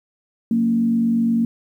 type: tone with frequency modulation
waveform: sine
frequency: 230.2 Hz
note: A#3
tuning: 22 cents flat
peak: -15 dBFS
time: 0.51-1.45 s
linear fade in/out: 2 ms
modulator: 48.5 Hz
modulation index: 0.46
effects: 9-bit